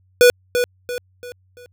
square tone with echo, 490 Hz, B4, 14 cents flat, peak -8 dBFS, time 0.21-0.3 s, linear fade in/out 0 ms, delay 340 ms, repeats 4, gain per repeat -8 dB, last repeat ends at 1.66 s, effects added 93 Hz sine -55 dBFS peak until 1.72 s

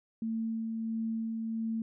sine tone with tremolo, 224.7 Hz, A3, 37 cents sharp, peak -30 dBFS, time 0.22-1.82 s, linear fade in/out 2 ms, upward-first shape sine, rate 1.5 Hz, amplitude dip 25%, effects none

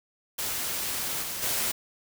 white noise with level steps, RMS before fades -31 / -34 / -28 dBFS, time 0.38-1.72 s, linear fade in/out 10 ms, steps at 1.22 / 1.42 s, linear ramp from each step 10 ms, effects none

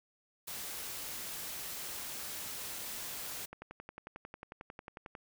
white noise, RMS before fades -42 dBFS, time 0.47-3.46 s, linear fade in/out 10 ms
click train, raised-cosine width 0.5 ms, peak -30 dBFS, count 19, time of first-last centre 3.53-5.152 s, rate 11.1 Hz
effects none

